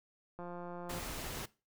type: click train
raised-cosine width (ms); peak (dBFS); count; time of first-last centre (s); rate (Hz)
1; -32; 107; 0.39-0.996; 175
type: noise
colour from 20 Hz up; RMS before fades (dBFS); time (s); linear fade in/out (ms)
pink; -42; 0.89-1.46; 10
effects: noise-tail reverb RT60 0.3 s tail -20 dB re dry